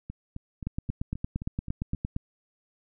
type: two click trains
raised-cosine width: 5 ms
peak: -17 / -24 dBFS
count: 14 / 8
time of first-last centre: 0.67-2.164 / 0.1-1.947 s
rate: 8.7 / 3.79 Hz
effects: none